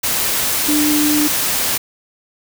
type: tone in noise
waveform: sine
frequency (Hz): 298.6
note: D4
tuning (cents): +29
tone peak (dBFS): -14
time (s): 0.68-1.28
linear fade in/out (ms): 10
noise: white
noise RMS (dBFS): -18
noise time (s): 0.03-1.78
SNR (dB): +1
effects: none